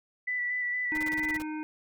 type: tone with vibrato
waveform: sine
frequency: 1975.5 Hz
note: B6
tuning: in tune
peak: -28 dBFS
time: 0.27-1.38 s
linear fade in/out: 10 ms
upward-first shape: square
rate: 4.3 Hz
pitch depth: 15 cents each way
type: harmonic tone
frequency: 308.1 Hz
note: D#4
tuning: 17 cents flat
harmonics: 1 / 3 / 5 / 7 / 8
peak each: -33 / -42 / -46 / -50 / -48 dBFS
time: 0.92-1.63 s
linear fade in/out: 0 ms
type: noise bursts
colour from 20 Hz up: pink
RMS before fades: -42 dBFS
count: 9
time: 0.95-1.422 s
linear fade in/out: 0 ms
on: 24 ms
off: 32 ms
effects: none